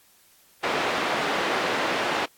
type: band-pass noise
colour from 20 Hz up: pink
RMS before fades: -26 dBFS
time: 0.63-2.26 s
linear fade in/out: 10 ms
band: 410 to 2700 Hz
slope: 12 dB/octave
effects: white hiss -58 dBFS RMS until 2.37 s + AAC 64 kbps